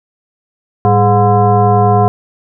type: tone with frequency modulation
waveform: sine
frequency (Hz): 415.3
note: G#4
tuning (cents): 0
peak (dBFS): -6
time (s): 0.85-2.08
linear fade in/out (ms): 0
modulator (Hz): 307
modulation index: 1.7
effects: none